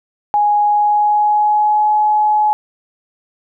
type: tone with pitch glide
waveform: sine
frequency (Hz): 830.6 to 847.1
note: G#5 to G#5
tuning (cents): 0 to +34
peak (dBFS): -10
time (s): 0.34-2.53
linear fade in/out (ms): 0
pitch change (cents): +34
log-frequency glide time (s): 0.64-1.91
effects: none